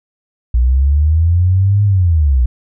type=linear two-way sweep; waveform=sine; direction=up then down; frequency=58.3 to 103.83 to 58.3 Hz; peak=-8 dBFS; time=0.54-2.46 s; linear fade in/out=5 ms; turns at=1.84 s; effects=none